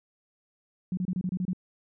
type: tone bursts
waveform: sine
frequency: 182.3 Hz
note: F#3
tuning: 25 cents flat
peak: -26 dBFS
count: 8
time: 0.92-1.532 s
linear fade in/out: 2 ms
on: 52 ms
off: 28 ms
effects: none